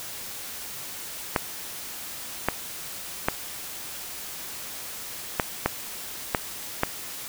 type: clicks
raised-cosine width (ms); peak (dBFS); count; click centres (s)
0.5; -5; 7; 1.362 / 2.486 / 3.285 / 5.398 / 5.66 / 6.348 / 6.834
effects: white hiss -37 dBFS RMS until 7.28 s